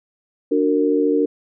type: chord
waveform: sine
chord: D augmented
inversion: none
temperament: just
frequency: 293.7 / 367.1 / 458.9 Hz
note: D4 / F#4 / A#4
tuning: 0 / -14 / -27 cents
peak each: -18 / -22 / -18 dBFS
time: 0.51-1.26 s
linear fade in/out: 10 ms
effects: none